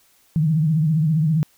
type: tone with vibrato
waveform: sine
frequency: 156.7 Hz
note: D#3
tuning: 13 cents sharp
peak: -15 dBFS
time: 0.36-1.43 s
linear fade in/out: 0 ms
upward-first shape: triangle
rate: 15 Hz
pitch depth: 130 cents each way
effects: white hiss -58 dBFS RMS until 1.57 s